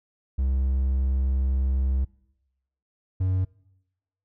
triangle tone pair in turn, 66 / 93.34 Hz, C2 / F#2, +16 / +16 cents, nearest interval tritone, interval 600 cents, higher second, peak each -19 dBFS, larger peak neither, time 0.38-2.05 / 3.2-3.45 s, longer first, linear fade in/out 10 ms, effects noise-tail reverb RT60 0.9 s tail -23 dB re dry

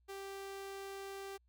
sawtooth tone, 392 Hz, G4, in tune, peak -40 dBFS, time 0.08-1.38 s, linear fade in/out 20 ms, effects added 60 Hz sine -69 dBFS peak until 1.48 s

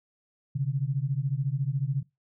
sine beating tone pair, 130.81 / 144.81 Hz, C3 / D3, 0 / -24 cents, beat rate 14 Hz, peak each -28 dBFS, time 0.55-2.03 s, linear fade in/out 10 ms, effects noise-tail reverb RT60 0.2 s tail -21 dB re dry

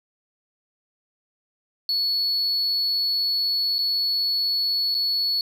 sine tone with dropouts, 4404 Hz, C#8, 12 cents flat, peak -18 dBFS, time 1.89-5.41 s, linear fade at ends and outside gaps 1 ms, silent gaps 3.783-3.789 / 4.944-4.949 s, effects tanh soft clip ceiling -19 dBFS

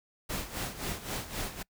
pink noise with tremolo, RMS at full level -34 dBFS, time 0.29-1.63 s, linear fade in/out 10 ms, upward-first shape sine, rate 3.8 Hz, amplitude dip 75%, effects noise-tail reverb RT60 0.1 s tail -26 dB re dry

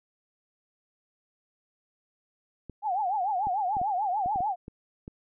clicks, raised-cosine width 3 ms, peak -27 dBFS, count 9, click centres 2.697 / 3.47 / 3.768 / 3.815 / 4.26 / 4.359 / 4.406 / 4.681 / 5.079 s
sine tone with vibrato, 784 Hz, G5, in tune, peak -25 dBFS, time 2.82-4.56 s, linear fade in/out 50 ms, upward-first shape triangle, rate 6.8 Hz, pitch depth 210 cents each way
effects none

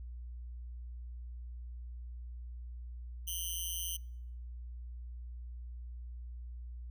5% pulse tone with amplitude modulation, 3046 Hz, F#7, 50 cents sharp, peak -24 dBFS, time 3.27-3.97 s, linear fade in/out 10 ms, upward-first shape sine, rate 174 Hz, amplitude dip 95%, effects noise-tail reverb RT60 0.8 s tail -26 dB re dry + added 60 Hz sine -42 dBFS peak until 6.9 s

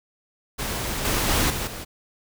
pink noise with level steps, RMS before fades -28 / -23 / -21 / -28 / -35 dBFS, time 0.58-1.85 s, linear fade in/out 20 ms, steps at 1.05 / 1.29 / 1.5 / 1.67 s, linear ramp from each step 2 ms, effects none

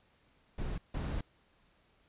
brown noise bursts at uneven times, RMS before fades -36 dBFS, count 2, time 0.58-0.78 / 0.94-1.21 s, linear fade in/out 5 ms, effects pink hiss -69 dBFS RMS until 2.08 s + resampled to 8000 Hz

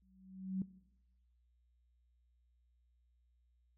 sine tone with exponential growth, 189 Hz, F#3, 37 cents sharp, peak -32 dBFS, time 0.02-0.62 s, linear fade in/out 2 ms, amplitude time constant 130 ms, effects noise-tail reverb RT60 0.9 s tail -19 dB re dry + added 60 Hz sine -70 dBFS peak until 3.77 s

